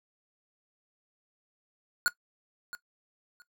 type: tone with echo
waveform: square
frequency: 1446 Hz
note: F#6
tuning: 40 cents flat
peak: -22 dBFS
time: 2.06-2.08 s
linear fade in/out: 0 ms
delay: 670 ms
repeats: 2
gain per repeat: -15 dB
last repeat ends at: 3.42 s
effects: noise-tail reverb RT60 0.1 s tail -17 dB re dry